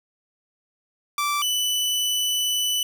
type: tone pair in turn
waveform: sawtooth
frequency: 1167 / 2983 Hz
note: D6 / F#7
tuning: -11 / +13 cents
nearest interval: octave + major third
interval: 1624 cents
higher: second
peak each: -18 dBFS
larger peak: neither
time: 1.18-1.42 / 1.42-2.83 s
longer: second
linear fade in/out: 2 ms
effects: none